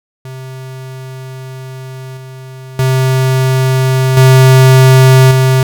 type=tone with level steps; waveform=square; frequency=130.81 Hz; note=C3; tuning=in tune; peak=-25 / -28 / -9 / -3 / -7 dBFS; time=0.25-5.63 s; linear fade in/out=2 ms; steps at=2.17 / 2.79 / 4.17 / 5.31 s; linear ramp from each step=2 ms; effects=none